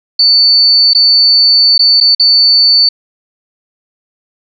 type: tone with dropouts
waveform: sine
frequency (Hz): 4500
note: C#8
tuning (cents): +25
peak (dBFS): -4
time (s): 0.19-2.89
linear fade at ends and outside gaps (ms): 5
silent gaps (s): 0.935-0.948 / 1.78-1.792 / 2.003-2.009 / 2.15-2.196
effects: none